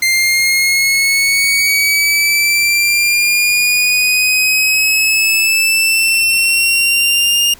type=linear sweep; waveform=sawtooth; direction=up; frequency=2093 to 2824 Hz; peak=-7 dBFS; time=0.02-7.54 s; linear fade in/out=5 ms; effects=pink hiss -41 dBFS RMS until 7.59 s